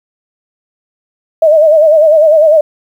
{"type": "tone with vibrato", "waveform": "sine", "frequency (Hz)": 622.3, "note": "D#5", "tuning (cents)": 0, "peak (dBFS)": -3, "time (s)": [1.42, 2.61], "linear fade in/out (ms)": 5, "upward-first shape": "sine", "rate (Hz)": 10, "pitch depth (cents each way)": 90, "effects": ["7-bit"]}